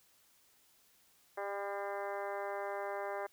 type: harmonic tone with a mistuned harmonic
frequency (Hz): 200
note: G3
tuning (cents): +35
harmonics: 2 / 3 / 4 / 5 / 6 / 7 / 8 / 9 / 10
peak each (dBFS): -43 / -41 / -43 / -47 / -48 / -53 / -49 / -53 / -53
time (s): 1.37-3.27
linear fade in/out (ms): 10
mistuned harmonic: 10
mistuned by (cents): +42
effects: white hiss -68 dBFS RMS until 3.32 s